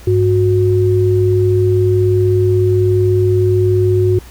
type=tone pair together; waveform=sine; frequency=101.2 / 365 Hz; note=G#2 / F#4; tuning=-44 / -24 cents; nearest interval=octave + minor seventh; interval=2220 cents; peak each=-12 dBFS; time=0.07-4.19 s; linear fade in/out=5 ms; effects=added 60 Hz sine -34 dBFS peak until 4.3 s + pink hiss -41 dBFS RMS until 4.3 s